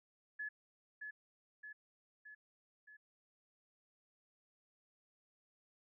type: tone with echo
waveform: sine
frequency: 1708 Hz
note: G#6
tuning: 48 cents sharp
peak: -40 dBFS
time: 0.39-0.49 s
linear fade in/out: 10 ms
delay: 620 ms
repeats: 4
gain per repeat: -4 dB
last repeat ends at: 2.97 s
effects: none